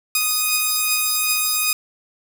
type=tone pair together; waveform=5% pulse; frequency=1245.8 / 2489 Hz; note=D#6 / D#7; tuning=+2 / 0 cents; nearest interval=octave; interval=1198 cents; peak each=-10 dBFS; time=0.15-1.73 s; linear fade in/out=2 ms; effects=none